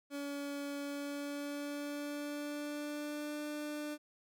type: tone with pitch glide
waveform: 30% pulse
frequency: 284 to 297.8 Hz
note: C#4 to D4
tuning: +42 to +24 cents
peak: -36 dBFS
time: 0.1-3.98 s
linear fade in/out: 50 ms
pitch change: +82 cents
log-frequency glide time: 0.8-3.43 s
effects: none